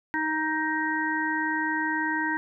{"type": "harmonic tone", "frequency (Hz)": 312.8, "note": "D#4", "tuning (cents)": 9, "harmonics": [1, 3, 5, 6], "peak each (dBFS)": [-30, -30, -30, -30], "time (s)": [0.14, 2.37], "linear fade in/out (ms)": 0, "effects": []}